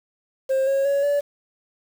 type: tone with pitch steps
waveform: sine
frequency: 532 / 546 / 560.4 / 575.1 Hz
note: C5 / C#5 / C#5 / D5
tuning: +29 / -26 / +19 / -36 cents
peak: -15 dBFS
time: 0.49-1.21 s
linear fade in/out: 20 ms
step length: 180 ms
effects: tanh soft clip ceiling -17 dBFS + 7-bit